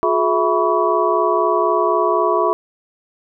sine tone cluster, 359.9 / 423.9 / 660 / 984 / 1131 Hz, F#4 / G#4 / E5 / B5 / C#6, -48 / +35 / +2 / -7 / +34 cents, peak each -20 dBFS, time 0.03-2.53 s, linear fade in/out 0 ms, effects none

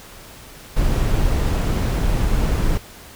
brown noise, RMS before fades -18 dBFS, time 0.76-2.78 s, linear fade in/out 10 ms, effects pink hiss -41 dBFS RMS until 3.15 s

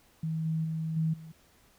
sine tone with level steps, 160.1 Hz, D#3, 50 cents sharp, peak -29 / -27 / -30 / -25 / -43 dBFS, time 0.23-1.32 s, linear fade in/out 5 ms, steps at 0.45 / 0.64 / 0.96 / 1.13 s, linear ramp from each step 10 ms, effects pink hiss -63 dBFS RMS until 1.78 s

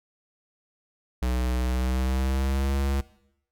square tone with pitch glide, 62.2 to 68.62 Hz, B1 to C#2, +13 to -17 cents, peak -24 dBFS, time 1.22-3.01 s, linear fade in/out 5 ms, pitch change +170 cents, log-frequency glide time 1.59-2.76 s, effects noise-tail reverb RT60 0.8 s tail -19 dB re dry

